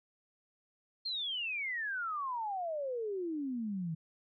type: exponential sweep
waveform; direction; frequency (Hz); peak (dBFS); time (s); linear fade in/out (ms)
sine; down; 4285 to 155.56; -34; 1.05-3.95; 10
effects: none